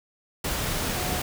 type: tone in noise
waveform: sine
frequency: 727 Hz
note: F#5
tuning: 31 cents flat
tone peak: -34 dBFS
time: 0.96-1.19 s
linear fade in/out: 5 ms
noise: pink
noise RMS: -28 dBFS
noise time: 0.44-1.22 s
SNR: -9 dB
effects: none